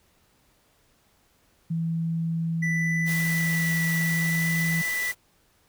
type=tone; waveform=sine; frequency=164.81 Hz; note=E3; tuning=in tune; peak=-24 dBFS; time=1.7-4.82 s; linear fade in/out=10 ms
type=tone with vibrato; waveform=triangle; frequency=1975.5 Hz; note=B6; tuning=in tune; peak=-24 dBFS; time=2.62-5.12 s; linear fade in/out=10 ms; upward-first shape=sine; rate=0.61 Hz; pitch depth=11 cents each way
type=noise; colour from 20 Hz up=white; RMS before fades=-35 dBFS; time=3.05-5.15 s; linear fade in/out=50 ms
effects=pink hiss -64 dBFS RMS until 5.68 s